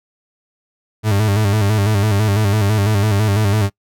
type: tone with vibrato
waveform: 40% pulse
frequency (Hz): 103.83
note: G#2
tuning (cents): 0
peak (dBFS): -12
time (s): 1.03-3.7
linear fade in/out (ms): 50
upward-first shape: square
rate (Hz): 6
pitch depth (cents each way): 72
effects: noise-tail reverb RT60 0.1 s tail -23 dB re dry